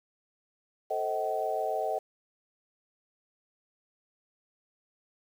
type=chord; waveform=sine; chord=A diminished seventh; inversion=none; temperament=just; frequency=440 / 528 / 633.6 / 760.3 Hz; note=A4 / C5 / Eb5 / Gb5; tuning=0 / +16 / +31 / +47 cents; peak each=-35 / -37 / -32 / -32 dBFS; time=0.9-1.99 s; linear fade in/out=10 ms; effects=9-bit